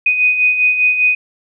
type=beating tone pair; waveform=sine; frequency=2489 / 2494 Hz; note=D#7 / D#7; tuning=0 / +3 cents; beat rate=5 Hz; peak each=-19 / -11 dBFS; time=0.06-1.15 s; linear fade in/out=5 ms; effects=none